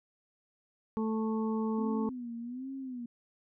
harmonic tone, 220 Hz, A3, in tune, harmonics 1 / 2 / 4 / 5, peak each -30 / -36 / -42 / -44 dBFS, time 0.97-2.09 s, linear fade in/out 0 ms
sine tone with vibrato, 250.5 Hz, B3, 25 cents sharp, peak -37 dBFS, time 1.78-3.06 s, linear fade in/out 5 ms, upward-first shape sine, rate 1.3 Hz, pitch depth 130 cents each way
effects none

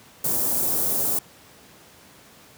white band-stop noise, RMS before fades -23 dBFS, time 0.24-1.19 s, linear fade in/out 5 ms, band 650 to 10000 Hz, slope 12 dB/octave, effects pink hiss -50 dBFS RMS until 2.57 s + high-pass 100 Hz 12 dB/octave

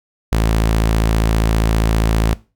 sawtooth tone, 55 Hz, A1, in tune, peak -9 dBFS, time 0.32-2.34 s, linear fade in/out 5 ms, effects noise-tail reverb RT60 0.3 s tail -20 dB re dry

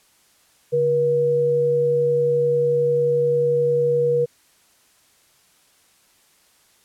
sine tone pair together, 143.66 / 480.3 Hz, D3 / B4, -38 / -48 cents, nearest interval octave + major sixth, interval 2090 cents, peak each -27 / -16 dBFS, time 0.72-4.26 s, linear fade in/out 20 ms, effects white hiss -58 dBFS RMS until 6.84 s + low-pass 12000 Hz 12 dB/octave

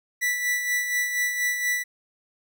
45% pulse tone with tremolo, 1966 Hz, B6, 8 cents flat, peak -21 dBFS, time 0.21-1.84 s, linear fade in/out 20 ms, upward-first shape sine, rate 4.2 Hz, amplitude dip 50%, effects none

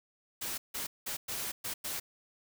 white noise bursts at uneven times, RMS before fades -37 dBFS, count 6, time 0.41-0.58 / 0.74-0.87 / 1.06-1.17 / 1.28-1.52 / 1.64-1.74 / 1.84-2 s, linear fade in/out 10 ms, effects none

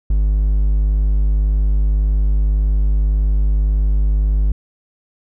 triangle tone, 50.9 Hz, G#1, 34 cents flat, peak -10 dBFS, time 0.1-4.52 s, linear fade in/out 5 ms, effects none

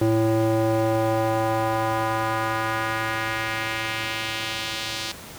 square tone with band-pass filter sweep, 111.2 Hz, A2, 19 cents sharp, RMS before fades -24 dBFS, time 0.01-5.12 s, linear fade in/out 5 ms, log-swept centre 370 to 4300 Hz, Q 1.4, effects pink hiss -40 dBFS RMS until 5.38 s + high-pass 60 Hz 12 dB/octave

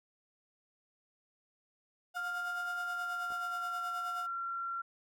35% pulse tone with tremolo, 718 Hz, F5, 48 cents sharp, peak -39 dBFS, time 2.14-4.27 s, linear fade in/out 20 ms, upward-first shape sine, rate 9.4 Hz, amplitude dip 55%
sine tone with pitch glide, 1396.9 to 1368.2 Hz, F6 to F6, 0 to -36 cents, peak -35 dBFS, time 2.16-4.82 s, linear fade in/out 10 ms, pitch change -36 cents, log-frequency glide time 2.76-3.92 s
clicks, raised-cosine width 1 ms, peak -40 dBFS, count 2, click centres 3.305 / 3.321 s
effects none

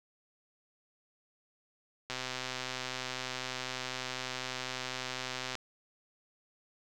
click train, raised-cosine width 0.2 ms, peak -19 dBFS, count 443, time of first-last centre 2.1-5.553 s, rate 128 Hz, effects none

